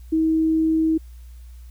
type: tone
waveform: sine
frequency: 319.5 Hz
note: D#4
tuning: 46 cents sharp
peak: -16 dBFS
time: 0.12-0.98 s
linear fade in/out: 10 ms
effects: added 60 Hz sine -38 dBFS peak until 1.7 s + white hiss -59 dBFS RMS until 1.7 s